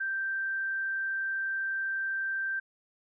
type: tone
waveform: sine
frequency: 1568 Hz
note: G6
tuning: in tune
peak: -29 dBFS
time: 0-2.6 s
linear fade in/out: 10 ms
effects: none